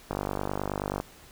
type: click train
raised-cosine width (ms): 1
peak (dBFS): -15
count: 45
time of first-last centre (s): 0.11-1.001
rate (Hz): 49.4
effects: pink hiss -52 dBFS RMS until 1.31 s